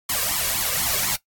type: noise with flanger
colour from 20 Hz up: white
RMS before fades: -23 dBFS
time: 0.09-1.16 s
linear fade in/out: 5 ms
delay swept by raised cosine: 0.92 to 1.83 ms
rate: 4 Hz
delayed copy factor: +0.9
effects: noise-tail reverb RT60 0.1 s tail -17 dB re dry + AAC 64 kbps